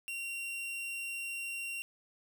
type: tone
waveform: 45% pulse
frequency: 2753 Hz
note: F7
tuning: 25 cents flat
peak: -37 dBFS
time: 0.08-1.82 s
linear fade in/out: 0 ms
effects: none